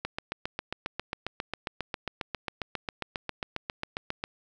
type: click train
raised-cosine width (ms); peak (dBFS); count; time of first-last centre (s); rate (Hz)
0.3; -15; 32; 0.05-4.239; 7.4
effects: none